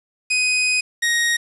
sawtooth tone pair in turn, 2500 / 1876.6 Hz, D#7 / A#6, +8 / +11 cents, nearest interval perfect fourth, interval 497 cents, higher first, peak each -13 dBFS, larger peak neither, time 0.3-0.81 / 1.02-1.37 s, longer first, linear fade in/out 10 ms, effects resampled to 24000 Hz + 7-bit

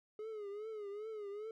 triangle tone with vibrato, 421.1 Hz, G#4, 24 cents sharp, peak -40 dBFS, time 0.19-1.51 s, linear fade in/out 2 ms, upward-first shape triangle, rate 2.5 Hz, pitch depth 110 cents each way, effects none

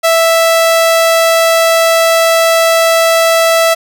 sawtooth tone, 659.3 Hz, E5, in tune, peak -3 dBFS, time 0.03-3.75 s, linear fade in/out 20 ms, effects none

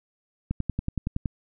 click train, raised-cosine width 5 ms, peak -14 dBFS, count 9, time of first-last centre 0.51-1.258 s, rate 10.7 Hz, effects none

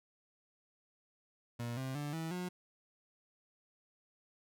30% pulse tone with pitch steps, 118.8 / 131.82 / 146.26 / 162.29 / 180.07 Hz, A#2 / C3 / D3 / E3 / F#3, +33 / +13 / -7 / -27 / -47 cents, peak -35 dBFS, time 1.59-2.49 s, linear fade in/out 10 ms, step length 180 ms, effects none

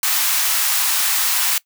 white high-pass noise, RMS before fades -18 dBFS, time 0.03-1.58 s, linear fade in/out 2 ms, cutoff 830 Hz, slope 24 dB/octave, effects noise-tail reverb RT60 0.1 s tail -21 dB re dry

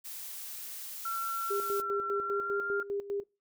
blue noise, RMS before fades -42 dBFS, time 0.04-1.82 s, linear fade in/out 20 ms
sine tone with pitch glide, 1354 to 1398.5 Hz, E6 to F6, +46 to +2 cents, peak -32 dBFS, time 1.05-2.83 s, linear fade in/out 5 ms, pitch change +56 cents, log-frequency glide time 2.15-2.7 s
sine tone with tremolo, 402.1 Hz, G4, 44 cents sharp, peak -30 dBFS, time 1.5-3.24 s, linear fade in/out 10 ms, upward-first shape square, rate 5 Hz, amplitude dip 75%
effects noise-tail reverb RT60 0.3 s tail -26 dB re dry

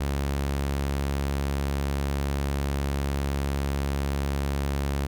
sawtooth tone, 69.8 Hz, C#2, 13 cents sharp, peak -21 dBFS, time 0-5.07 s, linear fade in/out 10 ms, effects none

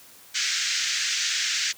white band-pass noise, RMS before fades -26 dBFS, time 0.34-1.73 s, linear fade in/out 20 ms, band 1500 to 6900 Hz, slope 48 dB/octave, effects white hiss -50 dBFS RMS until 1.77 s + high-pass 60 Hz 12 dB/octave

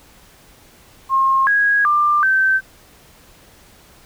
sine tone with pitch steps, 1071 / 1651 / 1190 / 1549 Hz, C6 / G#6 / D6 / G6, +40 / -11 / +22 / -21 cents, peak -12 dBFS, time 1.09-2.61 s, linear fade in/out 50 ms, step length 380 ms, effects pink hiss -48 dBFS RMS until 4.05 s

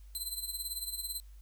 10% pulse tone with tremolo, 4073 Hz, C8, 47 cents flat, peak -27 dBFS, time 0.15-1.2 s, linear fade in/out 0 ms, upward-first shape sine, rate 18 Hz, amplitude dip 70%, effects added 50 Hz sine -49 dBFS peak until 1.41 s + white hiss -69 dBFS RMS until 1.41 s

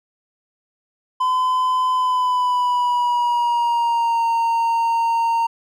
triangle tone with pitch glide, 1017 to 921.9 Hz, C6 to A#5, -50 to -19 cents, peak -14 dBFS, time 1.2-5.47 s, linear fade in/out 10 ms, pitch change -169 cents, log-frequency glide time 1.93-4.25 s, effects none

